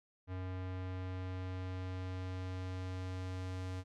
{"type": "tone with low-pass filter sweep", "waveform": "square", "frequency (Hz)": 92.5, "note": "F#2", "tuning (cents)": 0, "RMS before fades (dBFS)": -41, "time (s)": [0.27, 3.84], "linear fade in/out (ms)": 50, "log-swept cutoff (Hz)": [2400, 7700], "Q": 0.72, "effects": []}